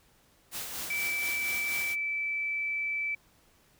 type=noise with tremolo; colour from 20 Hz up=white; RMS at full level=-36 dBFS; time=0.51-1.96 s; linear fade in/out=50 ms; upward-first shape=sine; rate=4.2 Hz; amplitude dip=40%
type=tone; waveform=sine; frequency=2316 Hz; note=D7; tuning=25 cents flat; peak=-29 dBFS; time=0.9-3.15 s; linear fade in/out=5 ms
effects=pink hiss -64 dBFS RMS until 3.79 s